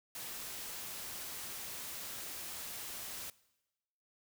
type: noise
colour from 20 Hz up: white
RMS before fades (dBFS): -44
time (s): 0.15-3.3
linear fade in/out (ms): 2
effects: noise-tail reverb RT60 1.0 s tail -21 dB re dry